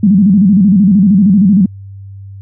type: tone with vibrato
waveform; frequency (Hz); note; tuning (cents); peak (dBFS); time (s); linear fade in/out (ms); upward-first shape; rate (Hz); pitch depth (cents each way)
sine; 196; G3; 0; -4; 0.03-1.66; 5; square; 13; 130
effects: added 98 Hz sine -27 dBFS peak until 2.41 s